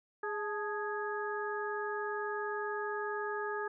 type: harmonic tone with a mistuned harmonic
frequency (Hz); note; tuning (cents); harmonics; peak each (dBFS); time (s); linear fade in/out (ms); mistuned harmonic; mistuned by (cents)
415.3; G#4; 0; 1 / 2 / 3 / 4; -37 / -41 / -41 / -40; 0.23-3.68; 5; 2; +76
effects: none